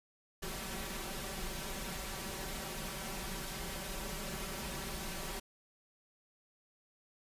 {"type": "noise with comb filter", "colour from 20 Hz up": "pink", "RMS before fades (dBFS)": -41, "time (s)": [0.42, 5.4], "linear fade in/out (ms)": 10, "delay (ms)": 5.2, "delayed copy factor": 0.85, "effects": ["resampled to 32000 Hz"]}